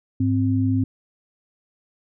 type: tone pair together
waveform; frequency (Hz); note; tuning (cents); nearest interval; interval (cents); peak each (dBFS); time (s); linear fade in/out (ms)
sine; 103.72 / 261.6; G#2 / C4; -2 / 0; octave + major third; 1602; -20; 0.2-0.84; 5
effects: none